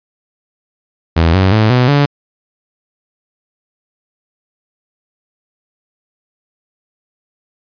sawtooth tone with pitch steps, 82.41 / 94.66 / 108.74 / 124.91 / 143.48 Hz, E2 / F#2 / A2 / B2 / D3, 0 / +40 / -20 / +20 / -40 cents, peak -4 dBFS, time 1.16-2.06 s, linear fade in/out 10 ms, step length 180 ms, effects resampled to 11025 Hz

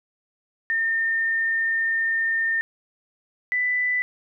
sine tone pair in turn, 1815 / 1989.9 Hz, A#6 / B6, -47 / +13 cents, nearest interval major second, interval 160 cents, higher second, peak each -20 dBFS, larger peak neither, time 0.7-2.61 / 3.52-4.02 s, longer first, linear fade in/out 0 ms, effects none

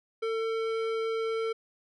sine tone with hard clipping, 449.2 Hz, A4, 36 cents sharp, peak -30 dBFS, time 0.22-1.53 s, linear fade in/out 10 ms, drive 14 dB, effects resampled to 22050 Hz

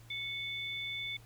sine tone pair together, 2215 / 3516 Hz, C#7 / A7, -2 / -2 cents, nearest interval minor sixth, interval 800 cents, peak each -39 / -39 dBFS, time 0.1-1.17 s, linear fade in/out 5 ms, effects added 115 Hz sine -54 dBFS peak until 1.25 s + pink hiss -61 dBFS RMS until 1.25 s

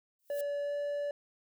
violet noise with exponential growth, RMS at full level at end -42 dBFS, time 0.19-0.41 s, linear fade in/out 2 ms, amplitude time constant 47 ms
triangle tone with pitch glide, 574 to 577.7 Hz, D5 to D5, -40 to -29 cents, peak -30 dBFS, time 0.3-1.11 s, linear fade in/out 2 ms, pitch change +11 cents, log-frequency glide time 0.62-0.74 s
effects none

